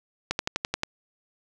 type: slowing click train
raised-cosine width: 0.2 ms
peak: -8 dBFS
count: 7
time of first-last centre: 0.31-0.834 s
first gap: 81 ms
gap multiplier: 1.03
effects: none